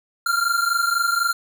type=tone pair together; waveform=square; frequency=1375 / 1399 Hz; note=F6 / F6; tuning=-27 / +3 cents; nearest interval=unison; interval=30 cents; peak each=-22 / -22 dBFS; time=0.26-1.33 s; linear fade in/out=5 ms; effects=none